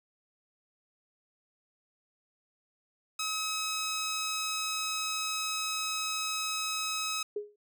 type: tone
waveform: 10% pulse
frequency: 1279 Hz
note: D#6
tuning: 47 cents sharp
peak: -23 dBFS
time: 3.19-7.23 s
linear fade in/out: 5 ms
type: tone with exponential decay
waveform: sine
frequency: 415.3 Hz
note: G#4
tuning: in tune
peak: -28 dBFS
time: 7.36-7.56 s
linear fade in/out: 5 ms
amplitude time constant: 43 ms
effects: none